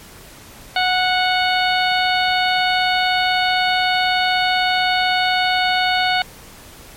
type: harmonic tone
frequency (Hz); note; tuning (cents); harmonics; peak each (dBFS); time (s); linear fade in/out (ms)
736; F#5; -9; 1 / 2 / 3 / 4 / 5 / 6; -18 / -21 / -23 / -24 / -25 / -26; 0.76-6.22; 2
effects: pink hiss -41 dBFS RMS until 6.96 s + MP3 64 kbps